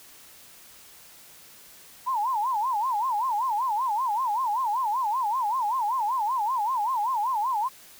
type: tone with vibrato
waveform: sine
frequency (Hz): 934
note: A#5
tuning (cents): +3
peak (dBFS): -23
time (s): 2.06-7.69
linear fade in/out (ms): 20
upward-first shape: sine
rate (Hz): 5.2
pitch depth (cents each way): 230
effects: white hiss -50 dBFS RMS until 7.99 s